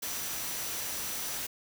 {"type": "tone in noise", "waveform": "sine", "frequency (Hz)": 5890, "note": "F#8", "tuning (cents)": -9, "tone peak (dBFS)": -43, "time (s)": [0.02, 1.38], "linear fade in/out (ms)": 10, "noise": "white", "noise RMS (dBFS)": -36, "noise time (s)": [0.02, 1.47], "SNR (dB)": -10, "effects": []}